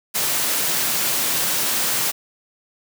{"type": "high-pass noise", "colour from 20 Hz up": "white", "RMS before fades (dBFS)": -21, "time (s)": [0.14, 2.12], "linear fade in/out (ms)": 20, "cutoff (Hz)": 110, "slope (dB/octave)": 96, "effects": []}